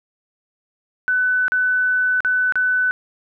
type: tone with dropouts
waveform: sine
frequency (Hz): 1500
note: F#6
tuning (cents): +23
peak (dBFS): -15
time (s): 1.08-2.91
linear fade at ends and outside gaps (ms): 0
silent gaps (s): 1.481-1.52 / 2.205-2.248 / 2.523-2.556
effects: none